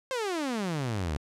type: exponential sweep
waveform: sawtooth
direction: down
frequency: 540 to 69.3 Hz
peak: -25 dBFS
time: 0.11-1.17 s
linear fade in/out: 0 ms
effects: low-pass 9000 Hz 12 dB/octave